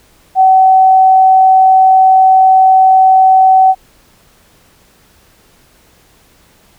sine tone, 758 Hz, F#5, 42 cents sharp, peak -3 dBFS, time 0.35-3.75 s, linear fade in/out 50 ms, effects pink hiss -48 dBFS RMS until 6.78 s

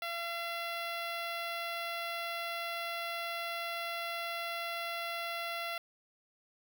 10% pulse tone with notch filter, 681 Hz, F5, 44 cents flat, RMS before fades -38 dBFS, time 0.02-5.78 s, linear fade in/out 2 ms, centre 8200 Hz, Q 0.71, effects none

